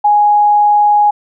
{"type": "tone", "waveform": "sine", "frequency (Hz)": 830.6, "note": "G#5", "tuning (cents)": 0, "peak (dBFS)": -6, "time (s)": [0.04, 1.11], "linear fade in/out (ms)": 10, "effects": []}